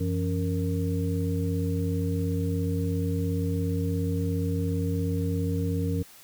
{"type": "harmonic tone with a mistuned harmonic", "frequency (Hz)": 92.5, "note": "F#2", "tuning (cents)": 0, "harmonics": [1, 2, 3, 5], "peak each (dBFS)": [-27, -30, -32, -34], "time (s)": [0, 6.03], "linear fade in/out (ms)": 10, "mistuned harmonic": 2, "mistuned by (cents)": -150, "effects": ["white hiss -51 dBFS RMS until 6.23 s"]}